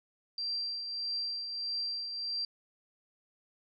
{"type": "tone with tremolo", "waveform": "sine", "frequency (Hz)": 4716, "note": "D8", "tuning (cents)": 6, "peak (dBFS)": -31, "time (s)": [0.38, 2.45], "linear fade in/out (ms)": 2, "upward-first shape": "triangle", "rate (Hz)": 1.6, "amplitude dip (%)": 50, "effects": []}